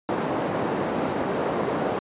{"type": "band-pass noise", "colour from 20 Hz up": "white", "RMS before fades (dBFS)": -26, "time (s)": [0.09, 1.99], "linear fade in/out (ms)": 0, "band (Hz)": [180, 630], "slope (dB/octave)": 12, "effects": ["resampled to 8000 Hz"]}